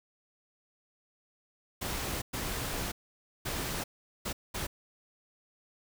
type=noise bursts at uneven times; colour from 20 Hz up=pink; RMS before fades=-35 dBFS; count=5; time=1.81-2.22 / 2.33-2.92 / 3.45-3.84 / 4.25-4.33 / 4.54-4.67 s; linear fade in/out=10 ms; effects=none